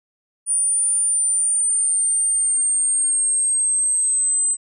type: exponential sweep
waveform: sine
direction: down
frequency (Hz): 9397 to 8100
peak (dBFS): -16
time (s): 0.46-4.57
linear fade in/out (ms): 50
effects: none